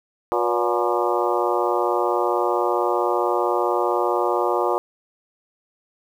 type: harmonic tone with a mistuned harmonic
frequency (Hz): 120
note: B2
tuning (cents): -49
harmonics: 3 / 4 / 5 / 6 / 7 / 8 / 9 / 10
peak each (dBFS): -24 / -25 / -26 / -27 / -27 / -28 / -29 / -29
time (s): 0.32-4.78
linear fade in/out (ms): 0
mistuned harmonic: 5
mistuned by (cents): -72
effects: 8-bit